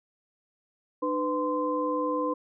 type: tone cluster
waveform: sine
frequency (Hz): 301.6 / 501 / 1036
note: D4 / B4 / C6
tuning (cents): +46 / +25 / -17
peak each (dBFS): -30 / -29 / -30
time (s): 1.02-2.34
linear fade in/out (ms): 10
effects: none